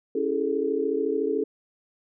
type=chord; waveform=sine; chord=A major seventh; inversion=first; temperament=equal with one note detuned; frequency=277.2 / 329.6 / 406.3 / 440 Hz; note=C#4 / E4 / G#4 / A4; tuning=0 / 0 / -38 / 0 cents; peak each=-30 / -31 / -28 / -26 dBFS; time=0.15-1.44 s; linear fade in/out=5 ms; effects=none